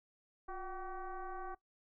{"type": "tone with frequency modulation", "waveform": "sine", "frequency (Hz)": 392, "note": "G4", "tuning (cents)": 0, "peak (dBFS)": -40, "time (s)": [0.48, 1.55], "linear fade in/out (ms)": 10, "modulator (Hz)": 376, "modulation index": 2.4, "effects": ["noise-tail reverb RT60 0.1 s tail -18 dB re dry"]}